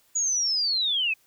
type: linear sweep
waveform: sine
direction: down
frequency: 6850 to 2489 Hz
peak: -22 dBFS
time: 0.15-1.14 s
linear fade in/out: 10 ms
effects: white hiss -63 dBFS RMS until 1.26 s